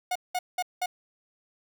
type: tone bursts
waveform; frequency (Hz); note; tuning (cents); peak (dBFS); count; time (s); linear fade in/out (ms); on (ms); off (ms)
45% pulse; 726; F#5; -33; -26; 4; 0.11-0.86; 5; 45; 190
effects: none